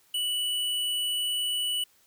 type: tone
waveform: square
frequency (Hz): 2957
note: F#7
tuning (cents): -2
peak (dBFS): -27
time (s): 0.14-1.84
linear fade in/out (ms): 5
effects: white hiss -63 dBFS RMS until 2.06 s